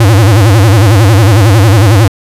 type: tone with vibrato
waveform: square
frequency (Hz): 105.3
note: G#2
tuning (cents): +24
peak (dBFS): -3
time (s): 0-2.08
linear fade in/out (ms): 5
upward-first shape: sine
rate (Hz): 11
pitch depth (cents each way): 200
effects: resampled to 32000 Hz